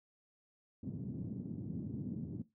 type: band-pass noise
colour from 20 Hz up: white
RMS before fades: -42 dBFS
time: 0.83-2.42 s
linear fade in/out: 5 ms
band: 110 to 240 Hz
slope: 24 dB/octave
effects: noise-tail reverb RT60 0.2 s tail -17 dB re dry